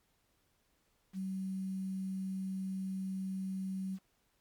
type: tone with quantisation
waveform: sine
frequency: 190 Hz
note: F#3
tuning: 46 cents sharp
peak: -35 dBFS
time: 1.13-3.99 s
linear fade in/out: 50 ms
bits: 10
effects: pink hiss -75 dBFS RMS until 4.4 s + MP3 96 kbps